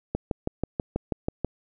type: click train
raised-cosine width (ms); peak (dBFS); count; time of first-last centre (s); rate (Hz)
2; -12; 9; 0.15-1.447; 6.17
effects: none